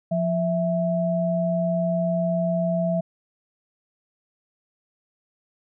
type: tone pair together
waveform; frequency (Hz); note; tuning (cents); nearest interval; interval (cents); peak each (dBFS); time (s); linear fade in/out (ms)
sine; 174.61 / 658.1; F3 / E5; 0 / -3; octave + major seventh; 2297; -23; 0.11-3.01; 10
effects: none